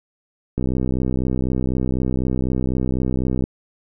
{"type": "click train", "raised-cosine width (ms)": 3, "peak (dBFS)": -9, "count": 184, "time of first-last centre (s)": [0.58, 3.439], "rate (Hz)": 64, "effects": []}